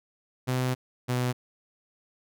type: tone pair in turn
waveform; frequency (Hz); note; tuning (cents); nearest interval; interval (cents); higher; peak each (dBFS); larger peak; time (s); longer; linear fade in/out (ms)
sawtooth; 127.6 / 124.76; C3 / B2; -43 / +18; unison; 39; first; -21; neither; 0.47-0.75 / 1.08-1.33; first; 20
effects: none